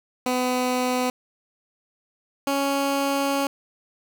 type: tone pair in turn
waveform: 15% pulse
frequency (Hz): 251.6 / 277.8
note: B3 / C#4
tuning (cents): +32 / +4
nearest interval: major second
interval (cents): 172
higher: second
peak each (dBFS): -15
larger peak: neither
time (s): 0.26-1.1 / 2.47-3.47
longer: second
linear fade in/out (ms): 2
effects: none

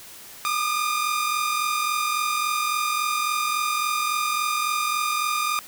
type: tone pair together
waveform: sawtooth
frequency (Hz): 1200 / 1243.6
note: D6 / D#6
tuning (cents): +37 / -1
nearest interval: minor second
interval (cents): 62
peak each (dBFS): -20 / -24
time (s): 0.45-5.59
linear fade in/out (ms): 0
effects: white hiss -43 dBFS RMS until 5.67 s

